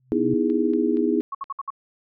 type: tone with exponential growth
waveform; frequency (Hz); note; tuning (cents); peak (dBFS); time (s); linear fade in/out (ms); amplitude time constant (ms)
sine; 128.7; C3; -28; -24; 0-0.34; 2; 72
type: chord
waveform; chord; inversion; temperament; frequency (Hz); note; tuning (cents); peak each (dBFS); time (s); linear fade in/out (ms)
sine; E major seventh; second; just; 247.2 / 309 / 329.6 / 412; B3 / D#4 / E4 / G#4; +2 / -12 / 0 / -14; -24; 0.12-1.21; 0
type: click train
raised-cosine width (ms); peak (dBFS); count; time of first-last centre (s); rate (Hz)
0.3; -31; 5; 0.5-1.441; 4.25
type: tone bursts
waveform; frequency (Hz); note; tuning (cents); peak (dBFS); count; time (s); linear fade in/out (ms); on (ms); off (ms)
sine; 1103; C#6; -9; -26; 5; 1.32-1.704; 5; 28; 61
effects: none